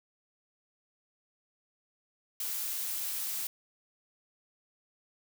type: noise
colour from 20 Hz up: blue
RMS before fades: -35 dBFS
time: 2.4-3.47 s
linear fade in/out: 2 ms
effects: none